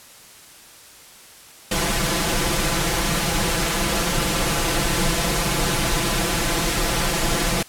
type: noise with comb filter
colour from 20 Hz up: pink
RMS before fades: -21 dBFS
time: 1.71-7.63 s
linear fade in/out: 5 ms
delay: 5.9 ms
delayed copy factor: +0.8
effects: white hiss -45 dBFS RMS until 7.68 s + low-pass 12000 Hz 12 dB/octave